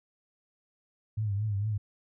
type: tone with vibrato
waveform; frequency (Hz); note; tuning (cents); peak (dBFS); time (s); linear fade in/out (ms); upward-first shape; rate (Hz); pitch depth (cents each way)
sine; 103.83; G#2; 0; -27; 1.17-1.78; 10; triangle; 4.4; 110
effects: none